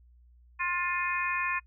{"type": "harmonic tone", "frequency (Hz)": 353.6, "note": "F4", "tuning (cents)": 22, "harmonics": [3, 4, 5, 6, 7], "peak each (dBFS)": [-32, -40, -33, -39, -32], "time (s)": [0.59, 1.6], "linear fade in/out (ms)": 20, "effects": ["noise-tail reverb RT60 0.1 s tail -26 dB re dry", "added 60 Hz sine -55 dBFS peak until 1.66 s"]}